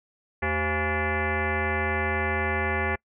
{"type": "tone with frequency modulation", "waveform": "sine", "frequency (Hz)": 830, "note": "G#5", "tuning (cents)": -1, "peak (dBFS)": -23, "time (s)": [0.42, 2.96], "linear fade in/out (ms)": 10, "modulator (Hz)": 304, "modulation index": 4.5, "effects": ["noise-tail reverb RT60 0.1 s tail -26 dB re dry"]}